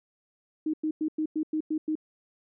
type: tone bursts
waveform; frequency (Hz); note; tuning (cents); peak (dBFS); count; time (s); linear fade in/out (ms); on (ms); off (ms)
sine; 311.1; D#4; 0; -25; 8; 0.66-1.954; 5; 76; 98
effects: none